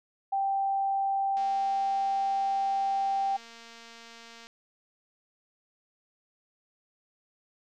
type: tone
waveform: sine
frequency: 784 Hz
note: G5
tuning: in tune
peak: -25 dBFS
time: 0.32-3.37 s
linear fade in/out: 10 ms
type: click train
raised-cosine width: 0.2 ms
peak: -32 dBFS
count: 717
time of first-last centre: 1.37-4.47 s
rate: 231 Hz
effects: none